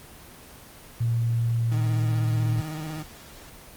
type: tone with pitch glide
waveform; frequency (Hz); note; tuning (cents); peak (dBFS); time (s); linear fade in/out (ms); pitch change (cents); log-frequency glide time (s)
sine; 116.54 to 114.34; A#2 to A#2; 0 to -33; -21; 1-2.61; 10; -33; 1.52-1.87
type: tone with vibrato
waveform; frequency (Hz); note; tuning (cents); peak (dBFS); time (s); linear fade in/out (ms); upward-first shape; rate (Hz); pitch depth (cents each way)
30% pulse; 155.5; D#3; -1; -29; 1.71-3.03; 10; square; 16; 34
effects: pink hiss -46 dBFS RMS until 3.76 s + Opus 24 kbps